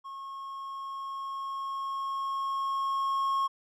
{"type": "tone with level ramp", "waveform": "triangle", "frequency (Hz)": 1088, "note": "C#6", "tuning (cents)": -33, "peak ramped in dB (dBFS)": [-37, -23], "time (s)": [0.04, 3.48], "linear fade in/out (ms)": 20, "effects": []}